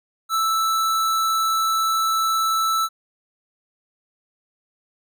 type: tone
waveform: square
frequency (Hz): 1318.5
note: E6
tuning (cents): 0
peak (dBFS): -19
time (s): 0.29-2.89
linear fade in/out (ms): 50
effects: none